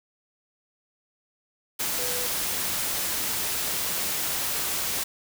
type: tone in noise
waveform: sine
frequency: 493.9 Hz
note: B4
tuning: in tune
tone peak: -35 dBFS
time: 1.98-2.27 s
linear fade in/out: 10 ms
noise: white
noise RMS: -28 dBFS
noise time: 1.79-5.04 s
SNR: -10 dB
effects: none